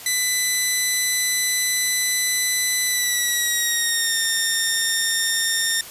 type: tone with pitch glide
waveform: 10% pulse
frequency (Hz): 2000 to 1823.4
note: B6 to A#6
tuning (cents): +21 to -39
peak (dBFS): -10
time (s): 0.06-5.81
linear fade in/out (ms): 2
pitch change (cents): -160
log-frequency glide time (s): 2.85-4.17
effects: white hiss -38 dBFS RMS until 5.9 s + resampled to 32000 Hz